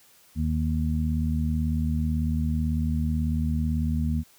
harmonic tone, 78.1 Hz, D#2, 7 cents sharp, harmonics 1 / 2 / 3, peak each -25 / -29 / -28 dBFS, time 0.35-4.24 s, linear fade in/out 50 ms, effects white hiss -57 dBFS RMS until 4.38 s

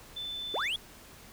sine tone, 3520 Hz, A7, in tune, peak -35 dBFS, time 0.16-0.68 s, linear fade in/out 10 ms
triangle linear sweep, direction up, 329.6 to 3500 Hz, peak -28 dBFS, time 0.54-0.76 s, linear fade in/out 2 ms
effects pink hiss -52 dBFS RMS until 1.32 s

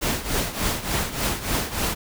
pink noise with tremolo, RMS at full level -22 dBFS, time 0.01-1.95 s, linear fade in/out 20 ms, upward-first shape triangle, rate 3.4 Hz, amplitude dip 80%, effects none

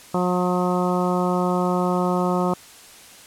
harmonic tone, 180 Hz, F#3, 47 cents flat, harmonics 1 / 2 / 3 / 4 / 5 / 6 / 7, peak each -22 / -25 / -27 / -28 / -29 / -30 / -30 dBFS, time 0.14-2.54 s, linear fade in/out 5 ms, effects white hiss -45 dBFS RMS until 3.26 s + low-pass 11000 Hz 12 dB/octave

